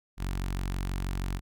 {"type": "tone with notch filter", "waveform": "sawtooth", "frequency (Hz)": 46.25, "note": "F#1", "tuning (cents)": 0, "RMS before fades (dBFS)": -32, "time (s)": [0.17, 1.41], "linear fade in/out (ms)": 50, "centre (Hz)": 510, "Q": 1.2, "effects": []}